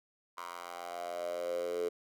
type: tone with high-pass filter sweep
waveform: 10% pulse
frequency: 87.31 Hz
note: F2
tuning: in tune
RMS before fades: -38 dBFS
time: 0.37-1.89 s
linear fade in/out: 10 ms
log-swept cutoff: 1000 to 430 Hz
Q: 8.6
effects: none